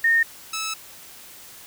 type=tone pair in turn; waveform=sine / 10% pulse; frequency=1836 / 1304.6 Hz; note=A#6 / E6; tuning=-27 / -18 cents; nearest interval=tritone; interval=591 cents; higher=first; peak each=-15 / -18 dBFS; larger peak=first; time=0.04-0.23 / 0.53-0.74 s; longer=second; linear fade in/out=5 ms; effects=white hiss -44 dBFS RMS until 1.66 s